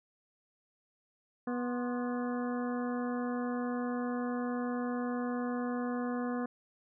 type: harmonic tone with a mistuned harmonic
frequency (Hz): 244.7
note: B3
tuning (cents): -16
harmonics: 1 / 2 / 3 / 4 / 5 / 6 / 7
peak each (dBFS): -33 / -39 / -43 / -45 / -47 / -49 / -50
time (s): 1.47-6.46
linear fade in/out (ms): 5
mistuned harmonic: 4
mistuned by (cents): +130
effects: none